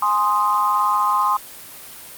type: chord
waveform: sine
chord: Ab major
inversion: none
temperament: equal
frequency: 830.6 / 1046.5 / 1244.5 Hz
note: Ab5 / C6 / Eb6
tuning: 0 / 0 / 0 cents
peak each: -23 / -17 / -21 dBFS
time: 0.02-1.37 s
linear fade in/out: 5 ms
effects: white hiss -38 dBFS RMS until 2.17 s + Opus 32 kbps